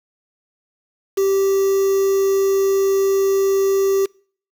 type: tone with quantisation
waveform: triangle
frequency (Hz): 389.9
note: G4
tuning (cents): -9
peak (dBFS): -12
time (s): 1.17-4.06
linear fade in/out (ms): 10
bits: 5
effects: noise-tail reverb RT60 0.5 s tail -26 dB re dry